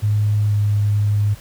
sine tone with pitch glide, 104.8 to 103.54 Hz, G#2 to G#2, +16 to -5 cents, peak -14 dBFS, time 0.02-1.35 s, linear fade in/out 20 ms, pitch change -21 cents, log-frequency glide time 0.47-0.52 s, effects added 49 Hz sine -47 dBFS peak until 1.4 s + pink hiss -43 dBFS RMS until 1.4 s

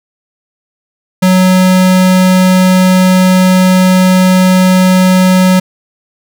square tone, 185 Hz, F#3, in tune, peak -5 dBFS, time 1.22-5.6 s, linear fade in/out 10 ms, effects none

